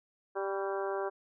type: harmonic tone with a mistuned harmonic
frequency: 196 Hz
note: G3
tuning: in tune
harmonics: 2 / 3 / 4 / 5 / 6 / 7 / 8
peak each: -34 / -38 / -40 / -42 / -44 / -45 / -46 dBFS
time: 0.35-1.1 s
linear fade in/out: 20 ms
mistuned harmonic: 6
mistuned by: -43 cents
effects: none